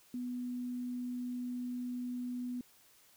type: tone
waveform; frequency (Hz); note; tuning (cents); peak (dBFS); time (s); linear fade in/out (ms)
sine; 246.9; B3; 0; -36; 0.14-2.61; 2
effects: white hiss -64 dBFS RMS until 3.16 s